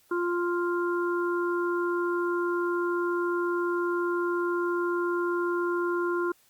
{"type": "harmonic tone", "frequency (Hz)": 349.2, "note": "F4", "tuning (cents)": 0, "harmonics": [1, 3, 4], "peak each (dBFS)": [-26, -33, -33], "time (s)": [0.11, 6.32], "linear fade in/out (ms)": 5, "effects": ["white hiss -63 dBFS RMS until 6.49 s", "Opus 48 kbps"]}